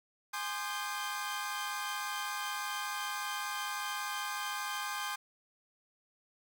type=chord; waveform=sawtooth; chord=Ab major seventh; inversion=none; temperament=equal with one note detuned; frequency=830.6 / 1046.5 / 1213.3 / 1568 Hz; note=Ab5 / C6 / Eb6 / G6; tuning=0 / 0 / -44 / 0 cents; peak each=-38 / -37 / -38 / -37 dBFS; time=0.33-5.16 s; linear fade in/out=10 ms; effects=none